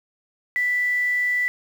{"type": "tone with quantisation", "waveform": "sine", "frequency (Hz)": 1975.5, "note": "B6", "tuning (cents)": 0, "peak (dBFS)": -19, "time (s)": [0.56, 1.48], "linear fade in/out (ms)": 0, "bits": 7, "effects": []}